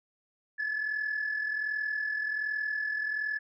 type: tone pair together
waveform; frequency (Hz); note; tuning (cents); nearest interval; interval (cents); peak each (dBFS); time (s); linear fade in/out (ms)
sine; 1682.7 / 1724; G#6 / A6; +22 / -36; unison; 42; -35 / -29; 0.58-3.39; 20
effects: tanh soft clip ceiling -25 dBFS

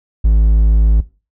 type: tone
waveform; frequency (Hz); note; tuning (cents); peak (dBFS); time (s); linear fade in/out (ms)
triangle; 53.6; A1; -45; -5; 0.24-1.01; 10
effects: noise-tail reverb RT60 0.3 s tail -18 dB re dry

